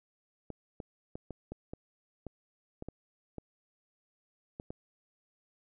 clicks, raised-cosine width 2 ms, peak -27 dBFS, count 12, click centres 0.503 / 0.802 / 1.155 / 1.307 / 1.52 / 1.735 / 2.267 / 2.824 / 2.886 / 3.383 / 4.599 / 4.705 s, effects none

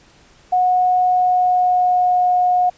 sine tone with pitch glide, 730 to 723.3 Hz, F#5 to F#5, -24 to -39 cents, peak -12 dBFS, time 0.52-2.7 s, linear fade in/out 10 ms, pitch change -15 cents, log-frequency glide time 1.02-2.27 s, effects pink hiss -50 dBFS RMS until 2.77 s + resampled to 16000 Hz

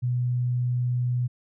sine tone, 123.47 Hz, B2, in tune, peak -22 dBFS, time 0.02-1.28 s, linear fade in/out 20 ms, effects none

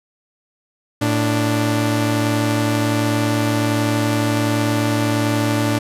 sawtooth tone pair together, 111.68 / 293.7 Hz, A2 / D4, +26 / 0 cents, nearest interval octave + perfect fourth, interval 1674 cents, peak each -15 dBFS, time 1.01-5.79 s, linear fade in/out 10 ms, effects resampled to 32000 Hz

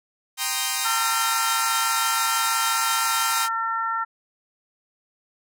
5% pulse chord, C minor seventh, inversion second, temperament equal, 784 / 932.3 / 1046.5 / 1244.5 Hz, G5 / Bb5 / C6 / Eb6, 0 / 0 / 0 / 0 cents, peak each -17 dBFS, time 0.37-3.49 s, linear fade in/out 50 ms
harmonic tone, 453.2 Hz, A#4, 49 cents flat, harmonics 2 / 3 / 4, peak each -29 / -24 / -33 dBFS, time 0.84-4.05 s, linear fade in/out 20 ms
effects none

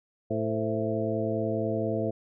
harmonic tone with a mistuned harmonic, 110.3 Hz, A2, 5 cents sharp, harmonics 1 / 2 / 3 / 4 / 5 / 6, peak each -33 / -33 / -33 / -33 / -33 / -33 dBFS, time 0.3-2.11 s, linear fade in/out 10 ms, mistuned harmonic 5, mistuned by -84 cents, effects none

